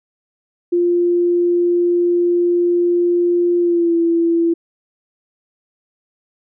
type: tone with pitch glide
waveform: sine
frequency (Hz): 349.2 to 335.9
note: F4 to E4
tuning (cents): 0 to +33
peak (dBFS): -12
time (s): 0.72-4.54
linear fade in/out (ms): 10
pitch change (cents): -67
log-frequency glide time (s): 3.59-3.96
effects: none